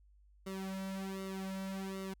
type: tone with flanger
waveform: sawtooth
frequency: 191.9 Hz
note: G3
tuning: 37 cents flat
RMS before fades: -41 dBFS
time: 0.46-2.14 s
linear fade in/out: 10 ms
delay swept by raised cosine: 1.2 to 2.8 ms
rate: 1.3 Hz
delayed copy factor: -1
effects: added 50 Hz sine -61 dBFS peak until 2.2 s